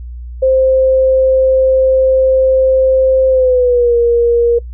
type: tone with pitch glide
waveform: sine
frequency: 524 to 472.3 Hz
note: C5 to A#4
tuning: +2 to +23 cents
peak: -7 dBFS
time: 0.42-4.59 s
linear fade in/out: 10 ms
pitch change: -179 cents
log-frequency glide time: 3.29-3.96 s
effects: noise-tail reverb RT60 0.1 s tail -22 dB re dry + added 60 Hz sine -24 dBFS peak until 4.73 s